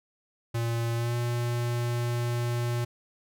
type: tone with pitch glide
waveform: square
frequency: 116.54 to 119.82 Hz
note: A#2 to A#2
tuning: 0 to +48 cents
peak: -27 dBFS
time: 0.54-2.85 s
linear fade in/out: 10 ms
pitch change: +48 cents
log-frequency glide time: 0.95-1.15 s
effects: none